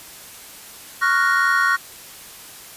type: chord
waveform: triangle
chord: Gb major seventh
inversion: second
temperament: equal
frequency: 1108.7 / 1396.9 / 1480 / 1864.7 Hz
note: Db6 / F6 / Gb6 / Bb6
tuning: 0 / 0 / 0 / 0 cents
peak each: -19 dBFS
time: 1.01-1.77 s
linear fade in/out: 20 ms
effects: white hiss -40 dBFS RMS until 2.76 s + resampled to 32000 Hz